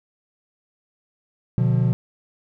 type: chord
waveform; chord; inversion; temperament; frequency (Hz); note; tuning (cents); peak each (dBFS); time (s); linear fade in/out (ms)
triangle; B diminished; none; just; 123.47 / 148.16 / 177.8; B2 / D3 / F3; 0 / +16 / +31; -16 / -22 / -21; 1.58-1.93; 0
effects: none